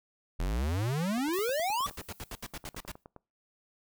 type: exponential sweep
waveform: square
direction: up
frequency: 39.82 to 1194 Hz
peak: -29 dBFS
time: 0.39-1.87 s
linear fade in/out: 10 ms
type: click train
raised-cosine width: 1 ms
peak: -33 dBFS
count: 20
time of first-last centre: 1.18-3.163 s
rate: 9.58 Hz
type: noise with exponential decay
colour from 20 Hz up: violet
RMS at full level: -39 dBFS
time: 1.33-3.04 s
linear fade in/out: 5 ms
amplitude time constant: 370 ms
type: noise bursts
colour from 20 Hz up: pink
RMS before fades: -40 dBFS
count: 10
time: 1.86-2.916 s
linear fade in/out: 0 ms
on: 39 ms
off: 74 ms
effects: noise-tail reverb RT60 0.3 s tail -24 dB re dry